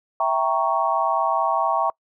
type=chord; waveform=sine; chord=E diminished seventh; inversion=none; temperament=equal; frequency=659.3 / 784 / 932.3 / 1108.7 Hz; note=E5 / G5 / Bb5 / Db6; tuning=0 / 0 / 0 / 0 cents; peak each=-24 / -24 / -24 / -23 dBFS; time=0.2-1.9 s; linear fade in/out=2 ms; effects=noise-tail reverb RT60 0.1 s tail -25 dB re dry